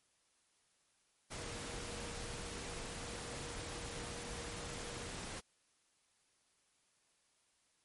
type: tone in noise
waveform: sine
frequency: 474.8 Hz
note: A#4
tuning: 32 cents sharp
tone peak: -52 dBFS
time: 1.37-5.12 s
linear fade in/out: 20 ms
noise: pink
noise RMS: -45 dBFS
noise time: 1.3-5.41 s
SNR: -10 dB
effects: white hiss -75 dBFS RMS until 7.84 s + MP3 48 kbps